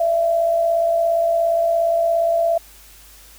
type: tone pair together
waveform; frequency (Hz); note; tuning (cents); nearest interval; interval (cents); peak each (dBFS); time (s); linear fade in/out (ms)
sine; 614.8 / 672; D#5 / E5; -21 / +33; major second; 154; -25 / -15; 0-2.58; 5
effects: added 50 Hz sine -48 dBFS peak until 3.38 s + white hiss -46 dBFS RMS until 3.38 s